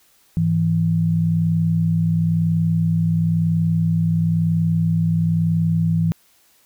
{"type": "tone pair together", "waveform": "sine", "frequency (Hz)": [103.82, 164.81], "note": ["G#2", "E3"], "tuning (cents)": [0, 0], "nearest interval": "minor sixth", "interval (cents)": 800, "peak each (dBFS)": [-22, -16], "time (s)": [0.37, 6.12], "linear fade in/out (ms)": 0, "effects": ["white hiss -57 dBFS RMS until 6.65 s"]}